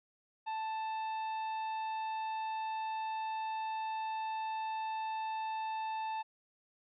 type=harmonic tone with a mistuned harmonic; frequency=880 Hz; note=A5; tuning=in tune; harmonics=1 / 2 / 3 / 4 / 5; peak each=-35 / -53 / -49 / -57 / -61 dBFS; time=0.46-6.23 s; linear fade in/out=20 ms; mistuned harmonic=4; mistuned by=+58 cents; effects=none